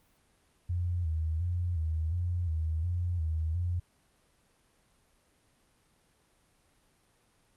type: tone with vibrato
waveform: sine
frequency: 83.7 Hz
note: E2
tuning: 27 cents sharp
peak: -28 dBFS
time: 0.69-3.8 s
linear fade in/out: 10 ms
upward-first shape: square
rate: 1.4 Hz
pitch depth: 85 cents each way
effects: pink hiss -68 dBFS RMS until 7.56 s + Opus 32 kbps